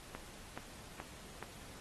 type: click train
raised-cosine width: 0.5 ms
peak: -28 dBFS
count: 4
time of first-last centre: 0.15-1.427 s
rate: 2.35 Hz
effects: pink hiss -54 dBFS RMS until 1.8 s + AAC 32 kbps